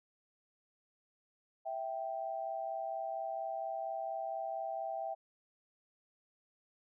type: tone pair together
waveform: sine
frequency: 657 / 781.3 Hz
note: E5 / G5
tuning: -6 / -6 cents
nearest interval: minor third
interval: 300 cents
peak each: -39 / -39 dBFS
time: 1.65-5.15 s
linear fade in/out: 20 ms
effects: none